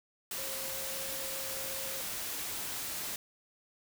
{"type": "tone in noise", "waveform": "sine", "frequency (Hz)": 536, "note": "C5", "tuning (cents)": 42, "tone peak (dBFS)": -45, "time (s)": [0.38, 2.01], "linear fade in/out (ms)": 2, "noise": "white", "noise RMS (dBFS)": -38, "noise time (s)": [0.31, 3.16], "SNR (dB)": -10, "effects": []}